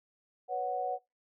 sine chord, B suspended second, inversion none, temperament equal with one note detuned, 493.9 / 556.9 / 740 Hz, B4 / C#5 / F#5, 0 / +8 / 0 cents, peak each -38 / -38 / -32 dBFS, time 0.48-0.99 s, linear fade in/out 50 ms, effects noise-tail reverb RT60 0.2 s tail -22 dB re dry

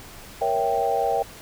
sine chord, A# diminished seventh, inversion none, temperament equal with one note detuned, 468.9 / 554.4 / 659.3 / 784 Hz, A#4 / C#5 / E5 / G5, +10 / 0 / 0 / 0 cents, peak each -26 / -28 / -27 / -23 dBFS, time 0.41-1.23 s, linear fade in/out 10 ms, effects pink hiss -43 dBFS RMS until 1.41 s

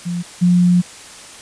sine tone pair in turn, 174.61 / 177.56 Hz, F3 / F3, 0 / +29 cents, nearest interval unison, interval 29 cents, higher second, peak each -19 / -9 dBFS, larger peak second, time 0.05-0.23 / 0.41-0.82 s, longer second, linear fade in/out 20 ms, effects white hiss -37 dBFS RMS until 1.41 s + resampled to 22050 Hz

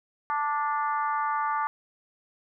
harmonic tone with a mistuned harmonic, 293.7 Hz, D4, in tune, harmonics 3 / 4 / 5 / 6 / 7, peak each -28 / -28 / -36 / -40 / -45 dBFS, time 0.3-1.67 s, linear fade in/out 0 ms, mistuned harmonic 5, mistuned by -20 cents, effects none

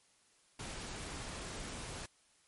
pink noise, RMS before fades -44 dBFS, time 0.59-2.06 s, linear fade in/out 5 ms, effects white hiss -69 dBFS RMS until 2.47 s + MP3 48 kbps

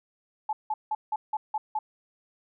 sine tone bursts, 860 Hz, A5, 40 cents flat, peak -25 dBFS, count 7, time 0.49-1.79 s, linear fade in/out 5 ms, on 40 ms, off 170 ms, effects none

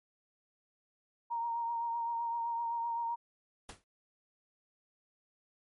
sine tone with vibrato, 932.3 Hz, A#5, in tune, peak -32 dBFS, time 1.3-3.16 s, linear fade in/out 20 ms, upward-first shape triangle, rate 7.8 Hz, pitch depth 28 cents each way
pink noise with exponential decay, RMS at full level -43 dBFS, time 3.69-3.84 s, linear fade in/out 1 ms, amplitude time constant 32 ms
effects MP3 48 kbps

